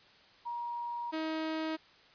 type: tone pair in turn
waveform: sine / sawtooth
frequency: 950 / 317 Hz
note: A#5 / D#4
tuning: +33 / +32 cents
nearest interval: octave + perfect fifth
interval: 1901 cents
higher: first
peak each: -35 / -29 dBFS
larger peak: second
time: 0.45-1.12 / 1.12-1.77 s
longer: first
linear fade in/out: 20 ms
effects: white hiss -60 dBFS RMS until 2.14 s + resampled to 11025 Hz